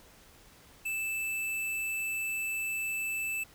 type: tone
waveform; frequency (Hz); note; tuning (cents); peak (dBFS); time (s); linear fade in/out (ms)
square; 2637; E7; 0; -32; 0.85-3.44; 10
effects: pink hiss -57 dBFS RMS until 3.54 s